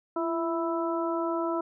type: harmonic tone with a mistuned harmonic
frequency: 329.6 Hz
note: E4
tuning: in tune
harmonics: 1 / 2 / 3 / 4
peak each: -29 / -32 / -34 / -35 dBFS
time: 0.16-1.61 s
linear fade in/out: 5 ms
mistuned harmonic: 1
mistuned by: +41 cents
effects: none